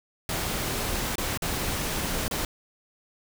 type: noise with dropouts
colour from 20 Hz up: pink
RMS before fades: -29 dBFS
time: 0.29-2.45 s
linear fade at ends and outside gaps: 2 ms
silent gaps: 1.156-1.181 / 1.375-1.421 / 2.281-2.311 s
effects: none